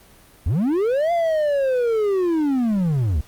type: linear two-way sweep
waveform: triangle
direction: up then down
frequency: 64 to 696 to 64 Hz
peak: -15 dBFS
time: 0.46-3.21 s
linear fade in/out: 5 ms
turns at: 1.12 s
effects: pink hiss -50 dBFS RMS until 3.27 s + Opus 32 kbps